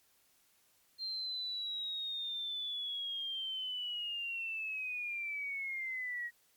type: linear sweep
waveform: sine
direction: down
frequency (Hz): 4186 to 1889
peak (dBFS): -36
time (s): 0.98-6.31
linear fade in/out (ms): 50
effects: white hiss -70 dBFS RMS until 6.56 s + MP3 96 kbps